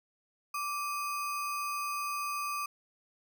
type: tone with sample-and-hold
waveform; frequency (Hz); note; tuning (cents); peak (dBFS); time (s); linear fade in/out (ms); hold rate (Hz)
sine; 1169; D6; -8; -32; 0.54-2.66; 5; 3675
effects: none